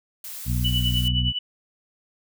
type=noise; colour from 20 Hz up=blue; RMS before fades=-36 dBFS; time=0.24-1.08 s; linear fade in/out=2 ms
type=harmonic tone; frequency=61.2 Hz; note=B1; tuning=15 cents flat; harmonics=1 / 2 / 3 / 4; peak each=-24 / -24 / -32 / -34 dBFS; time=0.45-1.33 s; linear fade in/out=50 ms
type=tone with tremolo; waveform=sine; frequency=2964 Hz; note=F#7; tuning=2 cents sharp; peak=-20 dBFS; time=0.64-1.39 s; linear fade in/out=10 ms; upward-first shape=triangle; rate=9.7 Hz; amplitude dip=85%
effects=none